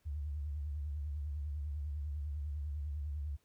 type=tone with vibrato; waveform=sine; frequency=73.42 Hz; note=D2; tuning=in tune; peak=-36 dBFS; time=0.05-3.37 s; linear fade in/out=20 ms; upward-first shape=triangle; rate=10 Hz; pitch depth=120 cents each way; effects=pink hiss -75 dBFS RMS until 3.44 s